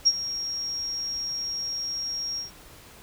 sine tone with ADSR envelope, 5588 Hz, F8, in tune, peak -13 dBFS, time 0.05-2.51 s, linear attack 22 ms, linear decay 45 ms, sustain -15 dB, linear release 130 ms, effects pink hiss -49 dBFS RMS until 3.02 s

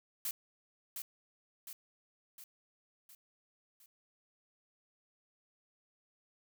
blue noise with echo, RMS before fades -37 dBFS, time 0.25-0.31 s, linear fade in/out 2 ms, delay 710 ms, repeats 5, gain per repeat -5 dB, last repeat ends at 3.86 s, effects none

